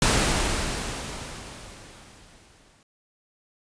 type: noise with exponential decay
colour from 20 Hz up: pink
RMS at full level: -19 dBFS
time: 0.02-2.83 s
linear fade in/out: 2 ms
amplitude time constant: 610 ms
effects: resampled to 22050 Hz